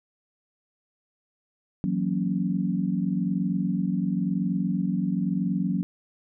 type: chord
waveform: sine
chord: F# dominant seventh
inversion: third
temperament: equal with one note detuned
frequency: 164.05 / 185 / 233.1 / 277.2 Hz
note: E3 / F#3 / A#3 / C#4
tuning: -8 / 0 / 0 / 0 cents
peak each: -31 / -25 / -31 / -31 dBFS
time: 1.84-5.83 s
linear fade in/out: 0 ms
effects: none